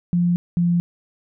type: tone pair in turn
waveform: sine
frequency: 174.61 / 173.2 Hz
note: F3 / F3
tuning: 0 / -14 cents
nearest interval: unison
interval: 14 cents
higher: first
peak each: -15 dBFS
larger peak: neither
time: 0.13-0.36 / 0.57-0.8 s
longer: neither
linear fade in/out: 0 ms
effects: none